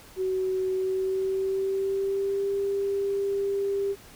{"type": "tone with pitch glide", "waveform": "sine", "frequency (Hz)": [375.4, 397], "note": ["F#4", "G4"], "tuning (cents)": [25, 22], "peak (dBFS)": -24, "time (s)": [0.16, 3.96], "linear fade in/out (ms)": 50, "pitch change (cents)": 97, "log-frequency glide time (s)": [0.71, 2.49], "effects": ["pink hiss -50 dBFS RMS until 4.15 s"]}